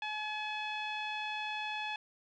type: tone with low-pass filter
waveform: sawtooth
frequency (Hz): 852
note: G#5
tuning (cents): +44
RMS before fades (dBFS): -38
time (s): 0.02-1.96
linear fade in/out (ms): 2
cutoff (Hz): 3000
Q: 4.7
effects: none